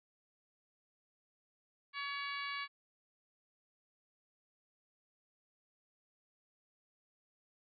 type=harmonic tone; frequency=565 Hz; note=C#5; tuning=33 cents sharp; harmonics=2 / 3 / 4 / 5 / 6 / 7 / 8; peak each=-43 / -45 / -43 / -50 / -51 / -51 / -51 dBFS; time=1.93-2.68 s; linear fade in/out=50 ms; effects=none